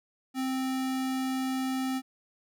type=tone; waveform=square; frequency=261.7 Hz; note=C4; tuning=in tune; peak=-29 dBFS; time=0.34-2.02 s; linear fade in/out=50 ms; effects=none